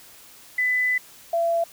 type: tone pair in turn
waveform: sine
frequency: 2000 / 674.4 Hz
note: B6 / E5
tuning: +21 / +39 cents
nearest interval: octave + perfect fifth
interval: 1882 cents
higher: first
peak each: -19 dBFS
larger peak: neither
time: 0.58-0.98 / 1.33-1.64 s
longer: first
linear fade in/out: 5 ms
effects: white hiss -48 dBFS RMS until 1.72 s